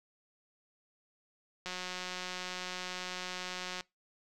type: click train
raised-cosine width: 0.2 ms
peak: -22 dBFS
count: 392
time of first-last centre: 1.66-3.808 s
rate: 182 Hz
effects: noise-tail reverb RT60 0.2 s tail -23 dB re dry